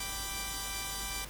5% pulse chord, G major, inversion none, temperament equal, 784 / 987.8 / 1174.7 Hz, G5 / B5 / D6, 0 / 0 / 0 cents, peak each -29 / -30 / -28 dBFS, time 0-1.25 s, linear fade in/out 5 ms, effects added 50 Hz sine -45 dBFS peak until 1.29 s + pink hiss -47 dBFS RMS until 1.29 s

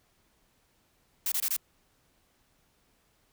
blue noise bursts, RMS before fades -29 dBFS, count 4, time 1.26-1.565 s, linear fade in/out 2 ms, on 59 ms, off 23 ms, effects pink hiss -69 dBFS RMS until 3.32 s

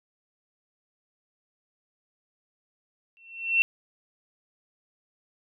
sine tone with exponential growth, 2705 Hz, E7, 44 cents sharp, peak -15 dBFS, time 3.17-3.62 s, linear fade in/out 0 ms, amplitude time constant 96 ms, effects none

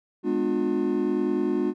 triangle chord, G# diminished seventh, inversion none, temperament just, 207.7 / 249.2 / 299 / 358.8 Hz, G#3 / B3 / D4 / F4, 0 / +16 / +31 / +47 cents, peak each -28 / -27 / -25 / -24 dBFS, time 0.23-1.74 s, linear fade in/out 50 ms, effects none

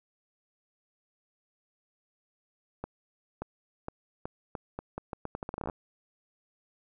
accelerating click train, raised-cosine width 1 ms, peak -21 dBFS, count 20, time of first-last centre 2.84-5.698 s, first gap 580 ms, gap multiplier 0.8, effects none

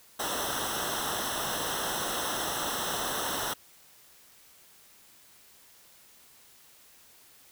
pink noise with comb filter, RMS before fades -32 dBFS, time 0.19-3.54 s, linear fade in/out 10 ms, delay 0.43 ms, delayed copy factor -0.9, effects white hiss -57 dBFS RMS until 7.51 s

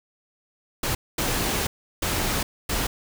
pink noise bursts at uneven times, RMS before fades -25 dBFS, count 4, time 0.83-0.95 / 1.18-1.67 / 2.02-2.43 / 2.69-2.87 s, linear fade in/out 5 ms, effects none

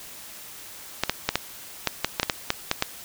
clicks, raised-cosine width 0.2 ms, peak -3 dBFS, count 12, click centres 1.036 / 1.096 / 1.29 / 1.356 / 1.873 / 2.046 / 2.198 / 2.231 / 2.298 / 2.504 / 2.714 / 2.824 s, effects white hiss -42 dBFS RMS until 3.04 s

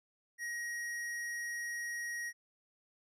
sine tone with hard clipping, 1890 Hz, A#6, 23 cents sharp, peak -39 dBFS, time 0.38-2.33 s, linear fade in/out 50 ms, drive 12 dB, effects none

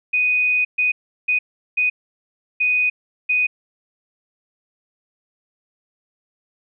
sine tone bursts at uneven times, 2489 Hz, D#7, in tune, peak -15 dBFS, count 6, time 0.13-0.65 / 0.78-0.92 / 1.28-1.39 / 1.77-1.9 / 2.6-2.9 / 3.29-3.47 s, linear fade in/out 10 ms, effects none

